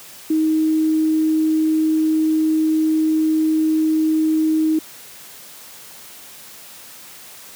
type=tone; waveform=sine; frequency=314.5 Hz; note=D#4; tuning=19 cents sharp; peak=-14 dBFS; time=0.3-4.79 s; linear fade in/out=5 ms; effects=white hiss -40 dBFS RMS until 7.55 s + high-pass 100 Hz 12 dB/octave